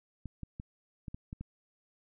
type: clicks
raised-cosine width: 5 ms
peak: -28 dBFS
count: 7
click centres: 0.257 / 0.433 / 0.599 / 1.082 / 1.145 / 1.329 / 1.41 s
effects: none